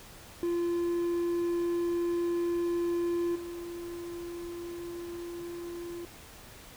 triangle tone with level steps, 344.8 Hz, F4, 22 cents flat, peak -25 / -35 dBFS, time 0.43-6.05 s, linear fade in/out 0 ms, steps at 3.35 s, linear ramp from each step 10 ms, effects pink hiss -50 dBFS RMS until 6.76 s

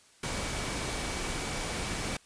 sine tone in noise, 2282 Hz, C#7, 50 cents sharp, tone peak -45 dBFS, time 0.23-2.17 s, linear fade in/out 5 ms, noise pink, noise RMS -34 dBFS, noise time 0.23-2.17 s, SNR -14 dB, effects white hiss -60 dBFS RMS until 2.25 s + resampled to 22050 Hz

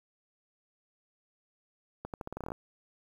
accelerating click train, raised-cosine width 1 ms, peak -24 dBFS, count 12, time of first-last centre 2.05-2.519 s, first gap 88 ms, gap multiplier 0.84, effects 9-bit

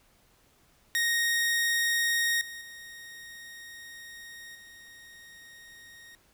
sawtooth tone with level steps, 1864.7 Hz, A#6, in tune, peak -21 / -36 / -40 / -45 dBFS, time 0.95-6.15 s, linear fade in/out 0 ms, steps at 2.41 / 2.61 / 4.55 s, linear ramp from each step 2 ms, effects pink hiss -64 dBFS RMS until 6.33 s

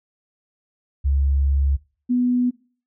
sine tone pair in turn, 69.3 / 247 Hz, C#2 / B3, 0 / 0 cents, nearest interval octave + minor seventh, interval 2200 cents, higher second, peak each -16 / -16 dBFS, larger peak neither, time 1.04-1.77 / 2.09-2.51 s, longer first, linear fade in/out 20 ms, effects noise-tail reverb RT60 0.4 s tail -21 dB re dry

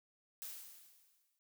blue noise with exponential decay, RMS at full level -44 dBFS, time 0.42-1.39 s, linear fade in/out 0 ms, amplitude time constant 210 ms, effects none

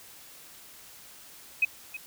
sine tone with echo, 2529 Hz, D#7, 28 cents sharp, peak -19 dBFS, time 1.62-1.65 s, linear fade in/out 5 ms, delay 320 ms, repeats 1, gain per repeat -15 dB, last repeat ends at 1.97 s, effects white hiss -50 dBFS RMS until 2.06 s

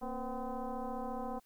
sine tone with frequency modulation, 268.2 Hz, C4, 43 cents sharp, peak -36 dBFS, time 0.01-1.4 s, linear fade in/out 20 ms, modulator 251 Hz, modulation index 3, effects white hiss -71 dBFS RMS until 1.45 s

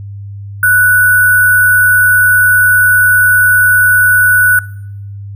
sine tone with sample-and-hold, 1480 Hz, F#6, in tune, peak -5 dBFS, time 0.63-4.59 s, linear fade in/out 2 ms, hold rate 11025 Hz, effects noise-tail reverb RT60 0.8 s tail -22 dB re dry + added 100 Hz sine -23 dBFS peak until 5.35 s

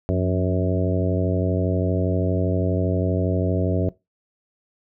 harmonic tone with a mistuned harmonic, 92.5 Hz, F#2, in tune, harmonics 1 / 2 / 3 / 4 / 5 / 6 / 7, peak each -22 / -25 / -27 / -28 / -29 / -30 / -30 dBFS, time 0.09-3.89 s, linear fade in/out 0 ms, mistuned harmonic 2, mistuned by -78 cents, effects noise-tail reverb RT60 0.2 s tail -19 dB re dry

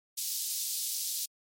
pink high-pass noise, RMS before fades -34 dBFS, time 0.17-1.26 s, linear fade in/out 10 ms, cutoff 4300 Hz, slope 24 dB/octave, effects MP3 64 kbps

